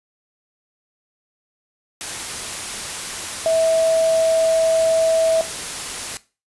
sine tone in noise, 651 Hz, E5, 22 cents flat, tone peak -14 dBFS, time 3.46-5.41 s, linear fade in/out 0 ms, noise white, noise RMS -28 dBFS, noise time 2.01-6.17 s, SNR +11 dB, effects noise-tail reverb RT60 0.3 s tail -17 dB re dry + resampled to 24000 Hz

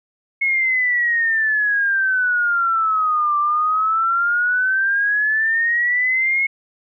sine exponential two-way sweep, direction down then up, 2183 to 1174.7 to 2183 Hz, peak -15 dBFS, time 0.41-6.47 s, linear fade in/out 10 ms, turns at 3.38 s, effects none

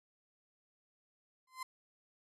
35% pulse tone with exponential growth, 1034 Hz, C6, 21 cents flat, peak -35 dBFS, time 1.47-1.63 s, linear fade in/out 5 ms, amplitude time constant 34 ms, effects resampled to 32000 Hz

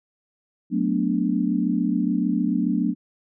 sine chord, B minor seventh, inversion second, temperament equal with one note detuned, 185 / 220 / 246.9 / 292.1 Hz, F#3 / A3 / B3 / D4, 0 / 0 / 0 / -9 cents, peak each -25 dBFS, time 0.7-2.95 s, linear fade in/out 50 ms, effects none

